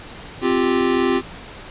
square chord, C suspended fourth, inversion none, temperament equal, 261.6 / 349.2 / 392 Hz, C4 / F4 / G4, 0 / 0 / 0 cents, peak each -21 dBFS, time 0.41-1.22 s, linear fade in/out 50 ms, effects pink hiss -37 dBFS RMS until 1.7 s + resampled to 8000 Hz

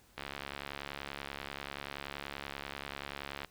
click train, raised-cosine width 0.3 ms, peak -23 dBFS, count 231, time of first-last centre 0.18-3.447 s, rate 70.4 Hz, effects pink hiss -64 dBFS RMS until 3.5 s

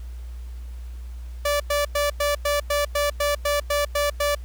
sawtooth tone bursts, 581 Hz, D5, 19 cents flat, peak -16 dBFS, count 12, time 1.45-4.35 s, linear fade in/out 5 ms, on 150 ms, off 100 ms, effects added 60 Hz sine -32 dBFS peak until 4.44 s + pink hiss -55 dBFS RMS until 4.44 s

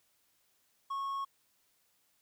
triangle tone, 1098 Hz, C#6, 17 cents flat, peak -32 dBFS, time 0.9-1.25 s, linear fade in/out 10 ms, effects white hiss -73 dBFS RMS until 2.21 s

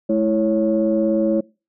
sine tone cluster, 213.9 / 330.4 / 553 Hz, A3 / E4 / C#5, -49 / +4 / -4 cents, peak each -19 dBFS, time 0.09-1.41 s, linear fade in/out 10 ms, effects noise-tail reverb RT60 0.3 s tail -23 dB re dry + tanh soft clip ceiling -7 dBFS

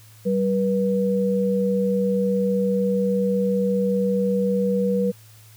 sine tone pair together, 192.47 / 485 Hz, G3 / B4, -31 / -31 cents, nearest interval octave + major third, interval 1600 cents, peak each -21 dBFS, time 0.25-5.12 s, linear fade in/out 20 ms, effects added 109 Hz sine -47 dBFS peak until 5.56 s + white hiss -52 dBFS RMS until 5.56 s

